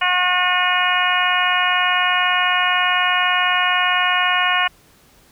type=harmonic tone with a mistuned harmonic; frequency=362 Hz; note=F#4; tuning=38 cents flat; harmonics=2 / 3 / 4 / 5 / 6 / 7 / 8; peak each=-23 / -21 / -22 / -22 / -26 / -23 / -22 dBFS; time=0.01-4.68 s; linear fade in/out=10 ms; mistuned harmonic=7; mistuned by=-45 cents; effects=pink hiss -52 dBFS RMS until 5.31 s